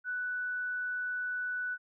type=tone; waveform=sine; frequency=1486 Hz; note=F#6; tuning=7 cents sharp; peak=-32 dBFS; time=0.04-1.78 s; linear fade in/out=50 ms; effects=none